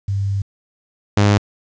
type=tone pair in turn; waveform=sine / sawtooth; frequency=99 / 102.52 Hz; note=G2 / G#2; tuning=+18 / -22 cents; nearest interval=minor second; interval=60 cents; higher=second; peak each=-17 / -7 dBFS; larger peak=second; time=0.08-0.42 / 1.17-1.38 s; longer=first; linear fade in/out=5 ms; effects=resampled to 16000 Hz + 8-bit